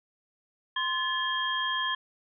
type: tone cluster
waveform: sine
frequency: 1041 / 1727 / 3223 Hz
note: C6 / A6 / G7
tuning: -9 / -33 / +47 cents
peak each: -31 dBFS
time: 0.76-1.95 s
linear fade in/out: 5 ms
effects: none